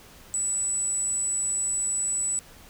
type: tone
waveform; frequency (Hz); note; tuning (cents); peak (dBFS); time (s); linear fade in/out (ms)
sine; 7902; B8; 0; -24; 0.34-2.39; 0
effects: pink hiss -50 dBFS RMS until 2.69 s